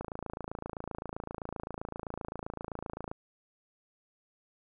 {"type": "click train", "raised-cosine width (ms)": 1, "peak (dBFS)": -23, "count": 87, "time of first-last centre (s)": [0.01, 3.115], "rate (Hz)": 27.7, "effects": []}